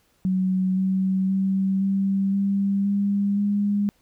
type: tone with pitch steps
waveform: sine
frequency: 186.8 / 189.52 / 192.27 / 195.07 / 197.91 / 200.8 / 203.7 Hz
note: F#3 / F#3 / G3 / G3 / G3 / G3 / G#3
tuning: +17 / +42 / -33 / -8 / +17 / +42 / -33 cents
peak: -19 dBFS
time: 0.25-3.89 s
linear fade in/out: 0 ms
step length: 520 ms
effects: pink hiss -64 dBFS RMS until 4.01 s